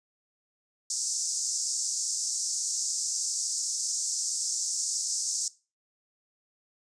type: band-pass noise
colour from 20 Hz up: white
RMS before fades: -31 dBFS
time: 0.9-5.48 s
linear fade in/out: 2 ms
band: 5200 to 8100 Hz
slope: 48 dB/octave
effects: noise-tail reverb RT60 0.3 s tail -19 dB re dry + resampled to 22050 Hz